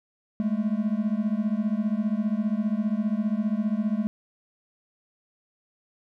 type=beating tone pair; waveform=triangle; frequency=205.7 / 220.7 Hz; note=G#3 / A3; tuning=-16 / +5 cents; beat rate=15 Hz; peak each=-24 dBFS; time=0.4-4.07 s; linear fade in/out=0 ms; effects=none